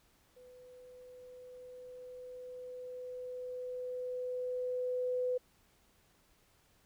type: tone with level ramp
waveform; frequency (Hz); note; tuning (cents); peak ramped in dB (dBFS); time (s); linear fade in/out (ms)
sine; 501; B4; +25; -54 to -30; 0.36-5.38; 10
effects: pink hiss -69 dBFS RMS until 6.85 s